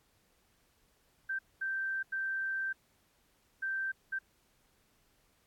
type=tone bursts at uneven times; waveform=sine; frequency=1564 Hz; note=G6; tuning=4 cents flat; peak=-32 dBFS; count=5; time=1.29-1.39 / 1.61-2.03 / 2.12-2.73 / 3.62-3.92 / 4.12-4.19 s; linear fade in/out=10 ms; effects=pink hiss -71 dBFS RMS until 5.46 s + AAC 64 kbps